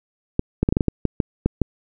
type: clicks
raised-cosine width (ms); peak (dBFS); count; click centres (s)
3; -4; 11; 0.394 / 0.63 / 0.689 / 0.725 / 0.769 / 0.808 / 0.883 / 1.053 / 1.202 / 1.46 / 1.617
effects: none